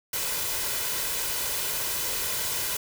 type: noise with comb filter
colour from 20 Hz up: white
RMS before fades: -29 dBFS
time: 0.13-2.77 s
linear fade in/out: 5 ms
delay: 2 ms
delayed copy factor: +0.5
effects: none